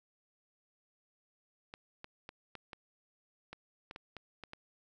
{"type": "clicks", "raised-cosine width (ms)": 0.3, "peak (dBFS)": -29, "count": 11, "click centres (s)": [1.739, 2.044, 2.291, 2.553, 2.732, 3.53, 3.911, 3.961, 4.167, 4.437, 4.534], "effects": []}